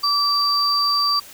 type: tone pair together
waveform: sine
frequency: 1156 / 4678 Hz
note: D6 / D8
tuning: -28 / -8 cents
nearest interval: 2 octaves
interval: 2420 cents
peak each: -20 / -18 dBFS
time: 0.03-1.2 s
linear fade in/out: 10 ms
effects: white hiss -42 dBFS RMS until 1.33 s